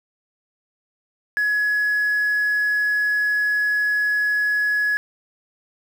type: tone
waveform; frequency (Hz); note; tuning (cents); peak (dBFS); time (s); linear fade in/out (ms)
sine; 1686; G#6; +26; -16; 1.37-4.97; 0
effects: tanh soft clip ceiling -14 dBFS + 7-bit